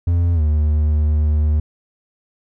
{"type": "tone with pitch glide", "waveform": "triangle", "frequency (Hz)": [86, 75.74], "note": ["F2", "D#2"], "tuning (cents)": [-26, -46], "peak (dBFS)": -11, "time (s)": [0.07, 1.6], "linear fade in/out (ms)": 5, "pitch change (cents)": -220, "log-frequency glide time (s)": [0.34, 0.42], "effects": []}